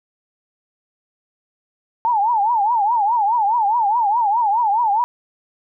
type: tone with vibrato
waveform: sine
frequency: 880 Hz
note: A5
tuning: in tune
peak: -14 dBFS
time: 2.05-5.04 s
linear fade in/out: 0 ms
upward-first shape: triangle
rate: 4.8 Hz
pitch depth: 210 cents each way
effects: none